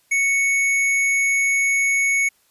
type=tone with tanh clipping; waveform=sine; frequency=2217 Hz; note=C#7; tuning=in tune; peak=-18 dBFS; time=0.11-2.29 s; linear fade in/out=10 ms; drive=15 dB; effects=white hiss -61 dBFS RMS until 2.5 s + resampled to 32000 Hz